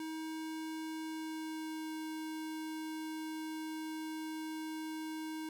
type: tone with pitch glide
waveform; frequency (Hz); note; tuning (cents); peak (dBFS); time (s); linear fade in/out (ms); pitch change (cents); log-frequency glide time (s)
square; 317.1 to 314.7; D#4 to D#4; +33 to +20; -40; 0-5.49; 2; -13; 1.01-1.92
effects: 12-bit